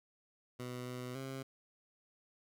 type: tone with pitch steps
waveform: 15% pulse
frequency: 124.4 / 125.1 / 133.7 Hz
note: B2 / B2 / C3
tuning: +13 / +23 / +38 cents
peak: -35 dBFS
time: 0.59-1.43 s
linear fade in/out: 10 ms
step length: 280 ms
effects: none